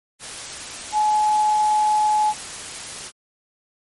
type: tone in noise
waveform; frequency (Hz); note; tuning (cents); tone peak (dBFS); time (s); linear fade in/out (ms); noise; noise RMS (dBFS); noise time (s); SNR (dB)
sine; 850; G#5; +40; -15; 0.92-2.34; 50; white; -33; 0.19-3.12; +15
effects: MP3 48 kbps